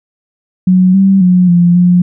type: tone with pitch steps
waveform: sine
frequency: 184.2 / 193.7 / 181 / 174 / 177.8 Hz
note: F#3 / G3 / F#3 / F3 / F3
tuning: -7 / -20 / -38 / -6 / +31 cents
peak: -4 dBFS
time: 0.67-2.02 s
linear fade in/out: 5 ms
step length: 270 ms
effects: none